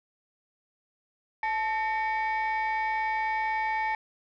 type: tone cluster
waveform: sine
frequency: 872 / 1824 / 2255 Hz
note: A5 / A#6 / C#7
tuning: -16 / -38 / +29 cents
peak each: -26 / -32 / -33 dBFS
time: 1.43-3.95 s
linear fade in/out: 2 ms
effects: tanh soft clip ceiling -21 dBFS